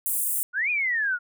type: high-pass noise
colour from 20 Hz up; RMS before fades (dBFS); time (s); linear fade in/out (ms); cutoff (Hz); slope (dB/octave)
pink; -26; 0.06-0.43; 0; 8500; 48
type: exponential two-way sweep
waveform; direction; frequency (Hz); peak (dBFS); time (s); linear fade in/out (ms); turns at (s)
sine; up then down; 1403 to 2500 to 1403; -22; 0.53-1.19; 50; 0.7
effects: none